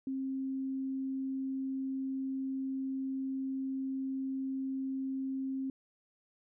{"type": "tone", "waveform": "sine", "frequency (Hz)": 266.5, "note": "C4", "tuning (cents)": 32, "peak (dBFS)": -33, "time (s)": [0.07, 5.7], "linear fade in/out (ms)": 2, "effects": []}